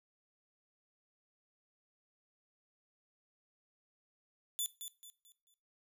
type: tone with echo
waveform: 10% pulse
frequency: 3489 Hz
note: A7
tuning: 15 cents flat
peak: -26 dBFS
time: 4.59-4.66 s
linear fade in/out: 0 ms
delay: 220 ms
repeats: 4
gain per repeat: -9 dB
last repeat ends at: 5.54 s
effects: noise-tail reverb RT60 0.3 s tail -18 dB re dry